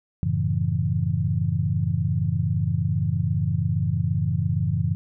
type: chord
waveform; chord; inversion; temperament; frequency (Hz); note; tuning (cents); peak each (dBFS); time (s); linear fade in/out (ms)
sine; F# minor seventh; none; equal; 92.5 / 110 / 138.59 / 164.81; F#2 / A2 / C#3 / E3; 0 / 0 / 0 / 0; -26; 0.23-4.95; 0
effects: none